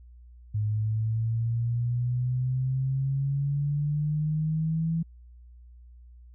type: exponential sweep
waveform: sine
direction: up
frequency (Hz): 105.1 to 165.5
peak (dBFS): -24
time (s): 0.54-5.03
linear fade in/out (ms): 10
effects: added 60 Hz sine -47 dBFS peak until 6.34 s